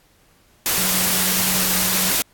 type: tone in noise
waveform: sine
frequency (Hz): 185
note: F#3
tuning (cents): 0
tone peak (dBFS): -28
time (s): 0.78-2.11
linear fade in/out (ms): 0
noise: white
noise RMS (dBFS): -19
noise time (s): 0.66-2.22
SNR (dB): -12
effects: pink hiss -57 dBFS RMS until 2.33 s + AAC 64 kbps